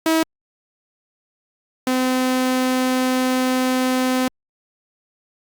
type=tone pair in turn; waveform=sawtooth; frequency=322 / 256.3 Hz; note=E4 / C4; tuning=-41 / -36 cents; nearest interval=major third; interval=395 cents; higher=first; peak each=-11 / -13 dBFS; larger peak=first; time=0.06-0.23 / 1.87-4.28 s; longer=second; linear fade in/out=2 ms; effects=Opus 48 kbps